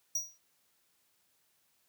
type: tone with exponential decay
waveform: square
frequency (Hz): 5770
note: F#8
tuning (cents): -44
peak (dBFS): -28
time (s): 0.15-0.38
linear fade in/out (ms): 5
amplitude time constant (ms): 48
effects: white hiss -73 dBFS RMS until 1.88 s + high-pass 60 Hz 12 dB/octave